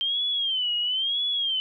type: tone with vibrato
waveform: sine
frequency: 3136 Hz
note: G7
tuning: in tune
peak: -23 dBFS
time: 0.01-1.6 s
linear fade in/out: 0 ms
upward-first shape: sine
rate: 1 Hz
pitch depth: 140 cents each way
effects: none